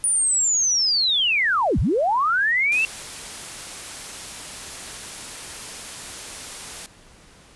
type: linear two-way sweep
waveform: sine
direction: down then up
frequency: 9570 to 36.06 to 2720 Hz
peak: -17 dBFS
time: 0.04-2.85 s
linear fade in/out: 0 ms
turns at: 1.79 s
type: noise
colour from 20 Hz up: white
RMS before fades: -35 dBFS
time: 2.72-6.86 s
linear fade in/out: 0 ms
effects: pink hiss -50 dBFS RMS until 7.55 s + resampled to 24000 Hz